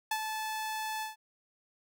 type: tone with ADSR envelope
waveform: sawtooth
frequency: 870 Hz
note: A5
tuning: 20 cents flat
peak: -24 dBFS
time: 0.11-1.16 s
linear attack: 5 ms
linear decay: 61 ms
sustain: -6 dB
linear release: 140 ms
effects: none